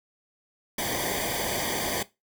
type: noise with comb filter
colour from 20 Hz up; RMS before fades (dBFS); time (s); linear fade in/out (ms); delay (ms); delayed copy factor
pink; -29; 0.78-2.03; 5; 0.74; -0.85
effects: noise-tail reverb RT60 0.2 s tail -17 dB re dry